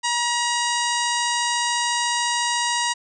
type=harmonic tone; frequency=954 Hz; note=A#5; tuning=40 cents sharp; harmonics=1 / 2 / 3 / 4 / 5 / 6 / 7 / 8 / 9; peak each=-24 / -27 / -29 / -30 / -31 / -32 / -32 / -33 / -34 dBFS; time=0.03-2.94 s; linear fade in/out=20 ms; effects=none